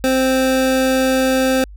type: tone pair together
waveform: square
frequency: 261.6 / 523.2 Hz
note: C4 / C5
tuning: 0 / 0 cents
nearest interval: octave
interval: 1200 cents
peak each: -17 / -17 dBFS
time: 0.04-1.64 s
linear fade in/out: 0 ms
effects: added 50 Hz sine -34 dBFS peak until 1.76 s